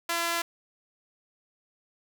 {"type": "tone with high-pass filter", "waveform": "sawtooth", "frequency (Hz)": 338.8, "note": "E4", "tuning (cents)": 48, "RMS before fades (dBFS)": -29, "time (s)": [0.09, 0.42], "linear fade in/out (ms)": 5, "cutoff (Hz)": 1000, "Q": 0.75, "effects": []}